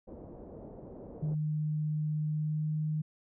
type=low-pass noise; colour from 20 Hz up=white; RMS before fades=-47 dBFS; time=0.07-1.35 s; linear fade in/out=10 ms; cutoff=550 Hz; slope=24 dB/octave
type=tone with pitch glide; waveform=sine; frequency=152.7 to 154.12 Hz; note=D#3 to D#3; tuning=-32 to -16 cents; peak=-29 dBFS; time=1.22-3.02 s; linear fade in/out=10 ms; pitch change=+16 cents; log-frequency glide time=2.27-2.76 s
effects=none